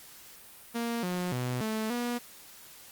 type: tone with pitch steps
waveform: sawtooth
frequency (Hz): 233.8 / 179.6 / 125 / 218.6 / 241.2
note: A#3 / F3 / B2 / A3 / B3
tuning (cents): +5 / +49 / +21 / -11 / -41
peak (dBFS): -26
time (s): 0.74-2.19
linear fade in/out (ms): 20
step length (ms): 290
effects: white hiss -51 dBFS RMS until 2.91 s + Opus 48 kbps